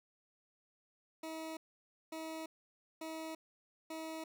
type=tone bursts; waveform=20% pulse; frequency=320 Hz; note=D#4; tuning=49 cents sharp; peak=-37 dBFS; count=4; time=1.23-4.24 s; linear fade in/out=5 ms; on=340 ms; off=550 ms; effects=none